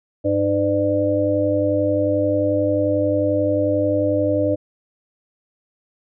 harmonic tone with a mistuned harmonic, 101 Hz, G#2, 48 cents flat, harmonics 1 / 3 / 5 / 6, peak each -25 / -21 / -22 / -20 dBFS, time 0.24-4.56 s, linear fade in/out 20 ms, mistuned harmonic 6, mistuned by -28 cents, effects none

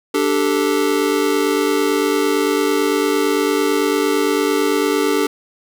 square chord, D suspended fourth, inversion none, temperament just, 293.7 / 391.6 / 440.5 Hz, D4 / G4 / A4, 0 / -2 / +2 cents, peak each -20 dBFS, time 0.14-5.27 s, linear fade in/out 5 ms, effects none

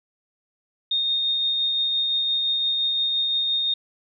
sine tone with tremolo, 3684 Hz, A#7, 21 cents flat, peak -19 dBFS, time 0.91-3.74 s, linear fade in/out 5 ms, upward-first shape triangle, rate 5.8 Hz, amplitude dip 25%, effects none

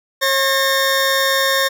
20% pulse tone pair together, 541 / 1819.7 Hz, C#5 / A#6, -42 / -42 cents, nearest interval octave + major sixth, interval 2100 cents, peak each -12 dBFS, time 0.21-1.69 s, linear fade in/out 20 ms, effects none

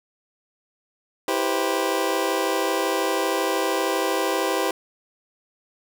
25% pulse chord, C major seventh, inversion first, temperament just, 327 / 392.4 / 490.5 / 523.3 Hz, E4 / G4 / B4 / C5, -14 / +2 / -12 / 0 cents, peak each -24 / -22 / -26 / -23 dBFS, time 1.28-4.71 s, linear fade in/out 2 ms, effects none

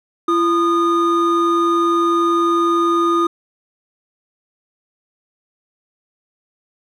triangle tone pair together, 338.9 / 1228 Hz, E4 / D#6, +48 / -23 cents, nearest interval octave + minor seventh, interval 2229 cents, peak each -14 dBFS, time 0.28-3.27 s, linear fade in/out 5 ms, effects none

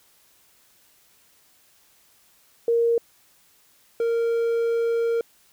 sine / triangle tone pair in turn, 466.2 / 463.5 Hz, A#4 / A#4, 0 / -10 cents, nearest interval unison, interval 10 cents, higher first, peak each -17 / -18 dBFS, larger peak first, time 2.68-2.98 / 4-5.21 s, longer second, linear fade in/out 2 ms, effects white hiss -59 dBFS RMS until 5.52 s

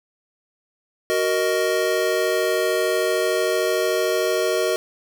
square chord, D# minor, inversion first, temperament just, 373.4 / 466.7 / 622.3 Hz, F#4 / A#4 / D#5, +16 / +2 / 0 cents, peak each -24 dBFS, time 1.1-4.76 s, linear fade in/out 0 ms, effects none

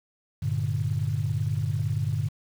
sine chord, G minor, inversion none, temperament equal with one note detuned, 98.51 / 116.54 / 146.83 Hz, G2 / Bb2 / D3, +9 / 0 / 0 cents, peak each -28 dBFS, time 0.42-2.29 s, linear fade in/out 10 ms, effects tanh soft clip ceiling -15 dBFS + 8-bit

